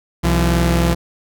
sawtooth tone pair together, 63.68 / 170 Hz, C2 / F3, -46 / -46 cents, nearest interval octave + perfect fourth, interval 1700 cents, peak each -12 dBFS, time 0.23-0.95 s, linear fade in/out 20 ms, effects none

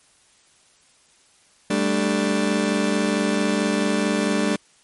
30% pulse chord, G suspended second, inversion none, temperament just, 196 / 220.5 / 294 Hz, G3 / A3 / D4, 0 / +4 / +2 cents, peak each -21 dBFS, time 1.7-4.56 s, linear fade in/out 5 ms, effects white hiss -57 dBFS RMS until 4.83 s + MP3 48 kbps

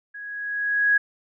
sine tone with level ramp, 1661.2 Hz, G#6, in tune, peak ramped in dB -35 to -14 dBFS, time 0.14-0.98 s, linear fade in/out 10 ms, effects none

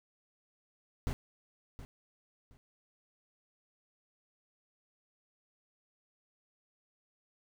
brown noise with echo, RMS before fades -33 dBFS, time 1.07-1.13 s, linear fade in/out 0 ms, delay 720 ms, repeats 2, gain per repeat -13 dB, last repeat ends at 2.57 s, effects none

